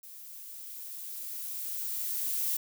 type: noise with level ramp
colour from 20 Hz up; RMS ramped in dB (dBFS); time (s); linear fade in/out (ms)
violet; -48 to -30; 0.03-2.57; 5
effects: none